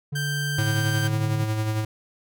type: tone with pitch glide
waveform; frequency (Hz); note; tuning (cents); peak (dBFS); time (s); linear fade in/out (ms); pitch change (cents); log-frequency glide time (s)
triangle; 144.5 to 145.93; D3 to D3; -28 to -11; -24; 0.12-1.45; 10; +17; 0.49-1.12
type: tone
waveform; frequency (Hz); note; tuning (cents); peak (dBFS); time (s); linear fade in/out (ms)
sawtooth; 1568; G6; 0; -24; 0.15-1.08; 10
type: tone with tremolo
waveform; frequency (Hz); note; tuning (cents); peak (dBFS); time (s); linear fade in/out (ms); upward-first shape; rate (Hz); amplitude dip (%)
square; 108.5; A2; -24; -22; 0.58-1.85; 5; sine; 11; 40
effects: none